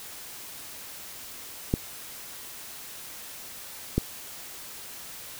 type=clicks; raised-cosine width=3 ms; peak=-9 dBFS; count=2; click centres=1.739 / 3.98 s; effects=white hiss -42 dBFS RMS until 5.39 s